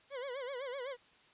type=tone with vibrato; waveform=40% pulse; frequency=523.3 Hz; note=C5; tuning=in tune; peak=-38 dBFS; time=0.1-0.97 s; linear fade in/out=50 ms; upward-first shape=sine; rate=7.9 Hz; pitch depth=140 cents each way; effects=white hiss -64 dBFS RMS until 1.33 s + resampled to 8000 Hz

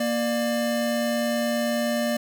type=tone pair together; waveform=square; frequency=234.9 / 595 Hz; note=A#3 / D5; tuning=+13 / +22 cents; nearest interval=octave + major third; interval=1609 cents; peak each=-26 dBFS; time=0-2.17 s; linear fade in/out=5 ms; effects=none

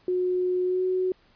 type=tone with pitch glide; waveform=sine; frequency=363.8 to 370.2 Hz; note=F#4 to F#4; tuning=-29 to +1 cents; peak=-22 dBFS; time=0.08-1.12 s; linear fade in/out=2 ms; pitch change=+30 cents; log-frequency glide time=0.64-0.83 s; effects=pink hiss -61 dBFS RMS until 1.35 s + resampled to 11025 Hz

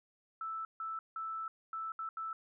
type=tone bursts at uneven times; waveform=sine; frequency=1318.5 Hz; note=E6; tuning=in tune; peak=-37 dBFS; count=6; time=0.41-0.65 / 0.8-0.99 / 1.16-1.48 / 1.73-1.92 / 1.99-2.09 / 2.17-2.33 s; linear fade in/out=2 ms; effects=none

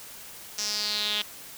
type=tone with band-pass filter sweep; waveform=sawtooth; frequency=209.4 Hz; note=G#3; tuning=15 cents sharp; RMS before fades=-29 dBFS; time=0.58-1.22 s; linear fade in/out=5 ms; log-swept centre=5800 to 3300 Hz; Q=5.3; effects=white hiss -44 dBFS RMS until 1.57 s

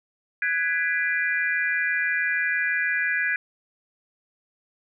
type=chord; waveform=sine; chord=G# half-diminished seventh; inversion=third; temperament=just; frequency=1495.1 / 1661.2 / 1993.5 / 2392 Hz; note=F#6 / G#6 / B6 / D7; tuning=+18 / 0 / +16 / +31 cents; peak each=-30 / -24 / -28 / -30 dBFS; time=0.42-3.36 s; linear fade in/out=2 ms; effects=none

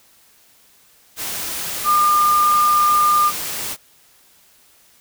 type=tone in noise; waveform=sine; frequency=1205 Hz; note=D6; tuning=44 cents sharp; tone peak=-12 dBFS; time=1.84-3.32 s; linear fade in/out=50 ms; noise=white; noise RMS=-26 dBFS; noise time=1.16-3.77 s; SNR=+11 dB; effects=white hiss -53 dBFS RMS until 5 s

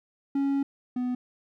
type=tone pair in turn; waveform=triangle; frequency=277.2 / 248.9 Hz; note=C#4 / B3; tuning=0 / +14 cents; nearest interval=major second; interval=186 cents; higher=first; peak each=-21 / -24 dBFS; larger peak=first; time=0.35-0.63 / 0.96-1.15 s; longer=first; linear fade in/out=5 ms; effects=none

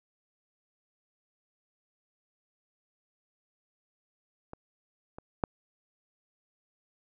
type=clicks; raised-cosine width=1 ms; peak=-27 / -28 / -12 dBFS; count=3; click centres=4.534 / 5.185 / 5.438 s; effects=none

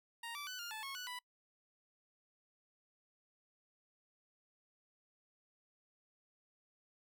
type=tone with pitch steps; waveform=15% pulse; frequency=932 / 1162 / 1498 / 1407 / 872 / 1093 / 1481 / 989 Hz; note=A#5 / D6 / F#6 / F6 / A5 / C#6 / F#6 / B5; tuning=-1 / -19 / +21 / +12 / -16 / -25 / +1 / +2 cents; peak=-37 dBFS; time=0.23-1.19 s; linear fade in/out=5 ms; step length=120 ms; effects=noise-tail reverb RT60 0.1 s tail -26 dB re dry

